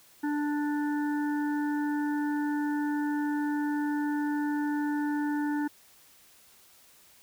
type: harmonic tone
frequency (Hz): 294.4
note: D4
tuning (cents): +4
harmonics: 1 / 3 / 5 / 6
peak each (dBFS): -27 / -37 / -41 / -43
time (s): 0.23-5.68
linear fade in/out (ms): 10
effects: white hiss -58 dBFS RMS until 7.22 s